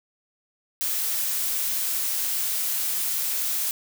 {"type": "noise", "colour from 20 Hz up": "blue", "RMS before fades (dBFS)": -26, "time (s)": [0.81, 3.71], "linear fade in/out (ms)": 0, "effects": []}